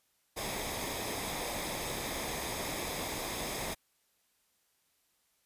pink noise with comb filter, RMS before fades -37 dBFS, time 0.36-3.75 s, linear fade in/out 20 ms, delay 0.69 ms, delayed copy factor -0.55, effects white hiss -74 dBFS RMS until 5.45 s + resampled to 32000 Hz

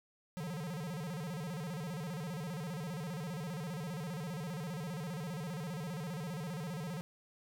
square tone with vibrato, 163 Hz, E3, 19 cents flat, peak -39 dBFS, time 0.37-7.01 s, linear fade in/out 0 ms, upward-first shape square, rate 15 Hz, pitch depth 190 cents each way, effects none

